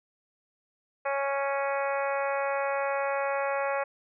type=harmonic tone; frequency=277.2 Hz; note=C#4; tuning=in tune; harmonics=2 / 3 / 4 / 5 / 6 / 7 / 8 / 9; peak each=-29 / -33 / -35 / -37 / -39 / -40 / -41 / -42 dBFS; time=1.05-3.84 s; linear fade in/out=10 ms; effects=none